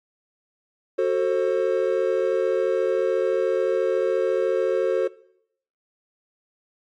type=chord; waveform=triangle; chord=F# diminished; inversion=none; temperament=just; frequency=370 / 444 / 532.8 Hz; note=F#4 / A4 / C5; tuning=0 / +16 / +31 cents; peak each=-21 dBFS; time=0.98-5.08 s; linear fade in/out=10 ms; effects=noise-tail reverb RT60 0.7 s tail -20 dB re dry + MP3 48 kbps